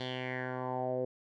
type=tone with low-pass filter sweep; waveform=10% pulse; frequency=127.6 Hz; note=C3; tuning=43 cents flat; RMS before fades=-36 dBFS; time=0-1.05 s; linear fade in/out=5 ms; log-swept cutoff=3900 to 480 Hz; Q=4.3; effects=none